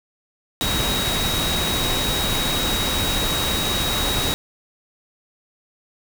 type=tone in noise; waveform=sine; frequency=3806 Hz; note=A#7; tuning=35 cents sharp; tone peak=-24 dBFS; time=0.61-4.34 s; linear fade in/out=0 ms; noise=pink; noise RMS=-23 dBFS; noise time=0.61-4.34 s; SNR=-4 dB; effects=none